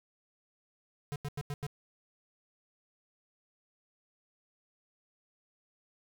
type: tone bursts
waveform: square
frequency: 144.5 Hz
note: D3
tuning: 28 cents flat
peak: -35 dBFS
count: 5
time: 1.12-1.666 s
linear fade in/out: 0 ms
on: 38 ms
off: 89 ms
effects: none